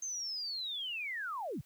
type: linear sweep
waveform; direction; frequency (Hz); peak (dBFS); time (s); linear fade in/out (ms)
sine; down; 6380 to 93.8; -36; 0.02-1.61; 5
effects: white hiss -67 dBFS RMS until 1.65 s + high-pass 60 Hz 12 dB/octave